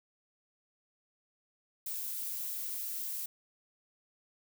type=noise; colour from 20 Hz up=violet; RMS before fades=-38 dBFS; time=1.86-3.26 s; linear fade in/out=5 ms; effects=none